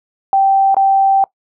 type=tone with dropouts; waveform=sine; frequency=780 Hz; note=G5; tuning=9 cents flat; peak=-8 dBFS; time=0.33-1.24 s; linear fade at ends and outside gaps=1 ms; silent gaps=0.745-0.767 s; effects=noise-tail reverb RT60 0.1 s tail -21 dB re dry